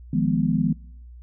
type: chord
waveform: sine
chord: F half-diminished seventh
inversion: third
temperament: equal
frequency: 155.56 / 174.61 / 207.7 / 246.9 Hz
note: Eb3 / F3 / Ab3 / Cb4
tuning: 0 / 0 / 0 / 0 cents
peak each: -24 dBFS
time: 0.13-0.73 s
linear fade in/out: 5 ms
effects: noise-tail reverb RT60 0.7 s tail -24 dB re dry + added 60 Hz sine -40 dBFS peak until 1.22 s

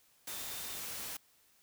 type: tone in noise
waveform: sine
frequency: 3600 Hz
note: A7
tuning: 39 cents sharp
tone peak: -52 dBFS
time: 0.28-0.78 s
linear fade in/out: 5 ms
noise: white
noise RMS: -42 dBFS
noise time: 0.27-1.17 s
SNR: -13 dB
effects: white hiss -68 dBFS RMS until 1.62 s

